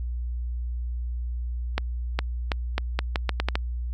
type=accelerating click train; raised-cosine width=0.3 ms; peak=-8 dBFS; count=10; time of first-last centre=1.78-3.555 s; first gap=410 ms; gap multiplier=0.8; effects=added 60 Hz sine -27 dBFS peak until 3.93 s